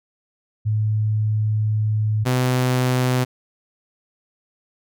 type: tone pair in turn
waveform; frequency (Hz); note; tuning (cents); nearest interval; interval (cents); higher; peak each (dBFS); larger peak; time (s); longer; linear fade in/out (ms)
sine / sawtooth; 107.5 / 126.85; A2 / B2; -40 / +47; minor third; 287; second; -17 / -13; second; 0.65-2.25 / 2.25-3.25; first; 20
effects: none